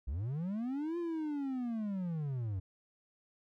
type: linear two-way sweep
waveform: triangle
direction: up then down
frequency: 56.4 to 349.2 to 89.4 Hz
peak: -32 dBFS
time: 0.07-2.6 s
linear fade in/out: 10 ms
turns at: 0.98 s
effects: none